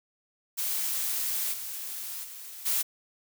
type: noise with level steps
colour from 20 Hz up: blue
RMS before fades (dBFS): -30 / -37 / -43 / -27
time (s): 0.57-2.83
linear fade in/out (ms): 20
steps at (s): 1.52 / 2.23 / 2.65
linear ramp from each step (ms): 20
effects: none